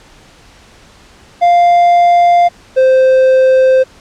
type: tone pair in turn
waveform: triangle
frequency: 698 / 521.3 Hz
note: F5 / C5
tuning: -1 / -6 cents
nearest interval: perfect fourth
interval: 505 cents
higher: first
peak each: -3 dBFS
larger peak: neither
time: 1.41-2.49 / 2.76-3.84 s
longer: neither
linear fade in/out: 20 ms
effects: pink hiss -42 dBFS RMS until 4 s + low-pass 7000 Hz 12 dB/octave